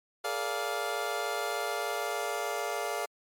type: chord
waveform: 25% pulse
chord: Bb dominant seventh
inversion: third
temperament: just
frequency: 419.5 / 466.2 / 582.7 / 699.2 Hz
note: Ab4 / Bb4 / D5 / F5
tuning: +17 / 0 / -14 / +2 cents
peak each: -33 / -35 / -33 / -31 dBFS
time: 0.24-3.06 s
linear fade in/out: 10 ms
effects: MP3 64 kbps